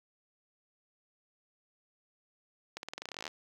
accelerating click train, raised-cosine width 0.2 ms, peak -22 dBFS, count 18, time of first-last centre 2.77-3.278 s, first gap 61 ms, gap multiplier 0.9, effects high-pass 80 Hz 12 dB/octave + 8-bit

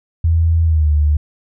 sine tone with pitch glide, 82.41 to 74.7 Hz, E2 to D2, 0 to +30 cents, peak -10 dBFS, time 0.24-1.17 s, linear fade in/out 5 ms, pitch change -170 cents, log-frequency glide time 0.64-0.9 s, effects none

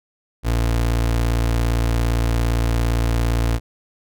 30% pulse tone, 57.5 Hz, A#1, 23 cents flat, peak -14 dBFS, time 0.43-3.6 s, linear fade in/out 50 ms, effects none

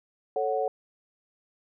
sine chord, F# minor, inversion first, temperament equal, 440 / 554.4 / 740 Hz, A4 / C#5 / F#5, 0 / 0 / 0 cents, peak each -29 dBFS, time 0.36-0.68 s, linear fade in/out 2 ms, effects none

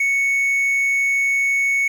triangle tone, 2217 Hz, C#7, in tune, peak -14 dBFS, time 0-1.88 s, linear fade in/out 5 ms, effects 8-bit

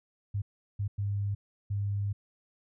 sine tone bursts at uneven times, 101 Hz, G#2, 48 cents flat, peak -28 dBFS, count 4, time 0.34-0.42 / 0.79-0.88 / 0.98-1.35 / 1.7-2.13 s, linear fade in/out 10 ms, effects none

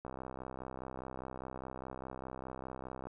click train, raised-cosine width 1 ms, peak -29 dBFS, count 197, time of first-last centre 0.05-3.07 s, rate 64.9 Hz, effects none

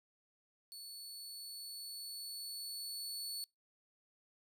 sawtooth tone with level ramp, 4435 Hz, C#8, in tune, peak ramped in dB -45 to -37 dBFS, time 0.72-3.44 s, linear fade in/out 0 ms, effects noise-tail reverb RT60 0.2 s tail -26 dB re dry

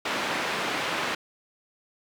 white band-pass noise, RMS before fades -29 dBFS, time 0.05-1.15 s, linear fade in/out 5 ms, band 190 to 2300 Hz, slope 12 dB/octave, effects none

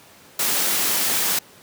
white noise, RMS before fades -21 dBFS, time 0.39-1.39 s, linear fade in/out 5 ms, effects pink hiss -48 dBFS RMS until 1.62 s + high-pass 150 Hz 12 dB/octave

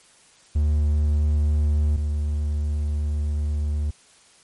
triangle tone pair in turn, 74.7 / 74.32 Hz, D2 / D2, +30 / +21 cents, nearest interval unison, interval 9 cents, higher first, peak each -15 / -19 dBFS, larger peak first, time 0.55-1.97 / 1.97-3.91 s, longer second, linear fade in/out 10 ms, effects white hiss -54 dBFS RMS until 4.43 s + MP3 48 kbps

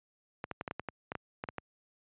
clicks, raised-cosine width 0.5 ms, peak -21 dBFS, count 12, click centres 0.441 / 0.513 / 0.611 / 0.678 / 0.711 / 0.796 / 0.887 / 1.119 / 1.153 / 1.439 / 1.488 / 1.583 s, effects high-pass 80 Hz 12 dB/octave + resampled to 8000 Hz

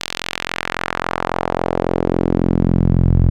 sawtooth tone with band-pass filter sweep, 43.65 Hz, F1, in tune, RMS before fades -17 dBFS, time 0-3.3 s, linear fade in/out 10 ms, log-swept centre 4100 to 100 Hz, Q 1.2, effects none

